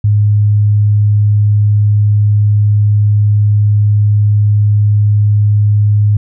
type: tone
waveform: sine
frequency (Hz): 104.2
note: G#2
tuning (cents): +6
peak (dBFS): -6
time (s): 0.04-6.17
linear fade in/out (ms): 5
effects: none